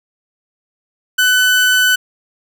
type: tone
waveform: 30% pulse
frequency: 1501 Hz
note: F#6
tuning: 24 cents sharp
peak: -7 dBFS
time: 1.18-1.96 s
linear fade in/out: 10 ms
effects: none